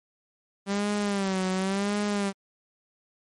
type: tone with vibrato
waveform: sawtooth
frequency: 196.4 Hz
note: G3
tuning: 4 cents sharp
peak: -21 dBFS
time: 0.66-2.33 s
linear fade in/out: 50 ms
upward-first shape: sine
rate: 0.92 Hz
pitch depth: 91 cents each way
effects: MP3 48 kbps